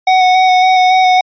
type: tone with vibrato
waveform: square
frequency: 742 Hz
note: F#5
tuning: 5 cents sharp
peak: -7 dBFS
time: 0.07-1.21 s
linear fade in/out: 5 ms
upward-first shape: square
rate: 3.6 Hz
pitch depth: 13 cents each way
effects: resampled to 11025 Hz